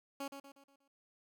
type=tone with echo; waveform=15% pulse; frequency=277.2 Hz; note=C#4; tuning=in tune; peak=-33 dBFS; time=0.2-0.28 s; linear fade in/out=5 ms; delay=120 ms; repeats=5; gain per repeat=-7 dB; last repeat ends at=0.88 s; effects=none